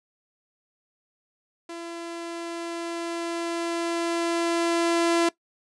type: tone with level ramp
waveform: sawtooth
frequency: 338 Hz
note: E4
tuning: 43 cents sharp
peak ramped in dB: -31 to -15 dBFS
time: 1.69-5.29 s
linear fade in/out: 5 ms
effects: noise-tail reverb RT60 0.1 s tail -19 dB re dry + resampled to 22050 Hz